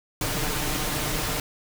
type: noise with comb filter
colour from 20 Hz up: pink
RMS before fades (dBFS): -27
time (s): 0.21-1.4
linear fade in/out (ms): 2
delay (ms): 6.6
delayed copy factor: +0.55
effects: none